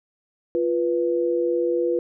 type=tone pair together; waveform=sine; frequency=347.7 / 491.2 Hz; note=F4 / B4; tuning=-8 / -9 cents; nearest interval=tritone; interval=599 cents; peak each=-22 dBFS; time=0.55-1.99 s; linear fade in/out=0 ms; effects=none